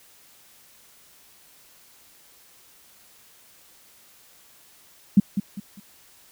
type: tone with echo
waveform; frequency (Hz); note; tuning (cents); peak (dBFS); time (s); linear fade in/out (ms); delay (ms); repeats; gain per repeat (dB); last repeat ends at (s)
sine; 200; G3; +35; -9; 5.17-5.2; 5; 200; 3; -10; 5.8
effects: white hiss -54 dBFS RMS until 6.31 s